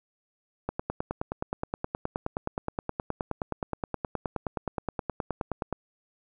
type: click train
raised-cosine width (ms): 1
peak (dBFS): -15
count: 49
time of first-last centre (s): 0.69-5.727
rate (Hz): 9.53
effects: none